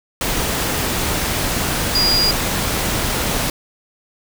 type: tone in noise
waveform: sine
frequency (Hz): 4851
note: D#8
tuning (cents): -45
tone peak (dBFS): -14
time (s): 1.95-2.31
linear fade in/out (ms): 2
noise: pink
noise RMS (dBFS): -20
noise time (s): 0.21-3.5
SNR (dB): +3
effects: none